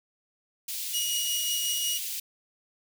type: high-pass noise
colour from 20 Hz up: white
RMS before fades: -34 dBFS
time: 0.68-2.2 s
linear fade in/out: 5 ms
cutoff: 2600 Hz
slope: 24 dB/octave
type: tone with tremolo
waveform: 20% pulse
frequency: 2893 Hz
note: F#7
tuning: 40 cents flat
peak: -21 dBFS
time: 0.93-1.99 s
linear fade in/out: 20 ms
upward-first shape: triangle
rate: 5.5 Hz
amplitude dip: 30%
effects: none